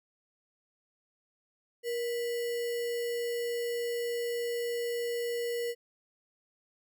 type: tone with sample-and-hold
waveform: sine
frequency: 473.4 Hz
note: A#4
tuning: 27 cents sharp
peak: -30 dBFS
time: 1.83-5.75 s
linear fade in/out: 50 ms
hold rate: 2450 Hz
effects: none